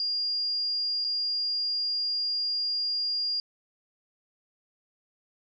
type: tone with dropouts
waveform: sine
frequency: 4820 Hz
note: D8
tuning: 44 cents sharp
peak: -26 dBFS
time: 0-3.4 s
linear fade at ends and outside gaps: 1 ms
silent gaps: 1.043-1.047 s
effects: none